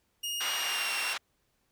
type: tone with pitch glide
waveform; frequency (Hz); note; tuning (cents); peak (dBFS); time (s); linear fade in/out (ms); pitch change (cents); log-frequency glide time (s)
sawtooth; 2854 to 2747; F7 to F7; +37 to -29; -29; 0.23-1.14; 10; -66; 0.56-0.91
type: band-pass noise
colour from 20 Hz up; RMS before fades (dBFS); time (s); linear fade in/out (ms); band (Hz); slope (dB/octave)
pink; -35; 0.4-1.18; 10; 1200 to 4200; 12
effects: pink hiss -74 dBFS RMS until 1.71 s